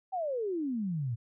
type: exponential sweep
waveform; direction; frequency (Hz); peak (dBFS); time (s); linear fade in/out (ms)
sine; down; 784 to 110.1; -30; 0.12-1.16; 20
effects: none